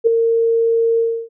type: tone with ADSR envelope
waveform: sine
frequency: 458.4 Hz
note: A#4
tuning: 29 cents flat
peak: -6 dBFS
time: 0.04-1.29 s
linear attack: 29 ms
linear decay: 6 ms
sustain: -6 dB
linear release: 300 ms
effects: none